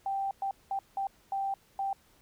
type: tone bursts at uneven times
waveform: sine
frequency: 784 Hz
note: G5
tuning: in tune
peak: -29 dBFS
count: 6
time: 0.06-0.31 / 0.42-0.51 / 0.71-0.79 / 0.97-1.07 / 1.32-1.54 / 1.79-1.93 s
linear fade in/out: 2 ms
effects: pink hiss -64 dBFS RMS until 2.21 s